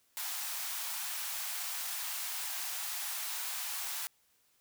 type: high-pass noise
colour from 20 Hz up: white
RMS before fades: -38 dBFS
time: 0.17-4.07 s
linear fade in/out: 0 ms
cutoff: 690 Hz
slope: 48 dB/octave
effects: white hiss -71 dBFS RMS until 4.6 s